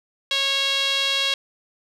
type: tone with band-pass filter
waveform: sawtooth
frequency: 549 Hz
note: C#5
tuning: 17 cents flat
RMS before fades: -22 dBFS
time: 0.31-1.34 s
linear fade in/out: 2 ms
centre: 3500 Hz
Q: 3.6
effects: none